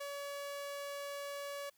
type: tone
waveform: sawtooth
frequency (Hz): 567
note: C#5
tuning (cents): +39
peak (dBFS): -37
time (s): 0-1.7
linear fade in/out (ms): 10
effects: white hiss -72 dBFS RMS until 1.77 s